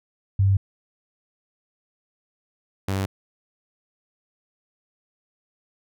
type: tone pair in turn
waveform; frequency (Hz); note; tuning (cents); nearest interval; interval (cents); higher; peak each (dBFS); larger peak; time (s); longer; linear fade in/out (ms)
sine / sawtooth; 97.6 / 96.76; G2 / G2; -7 / -22; unison; 15; first; -15 / -19; first; 0.39-0.57 / 2.88-3.06; neither; 5
effects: none